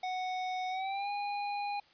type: tone with pitch glide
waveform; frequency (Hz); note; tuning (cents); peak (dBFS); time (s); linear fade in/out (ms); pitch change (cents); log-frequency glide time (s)
square; 740 to 816.4; F#5 to G#5; 0 to -30; -34; 0.03-1.8; 5; +170; 0.69-1.1
effects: white hiss -63 dBFS RMS until 1.93 s + resampled to 11025 Hz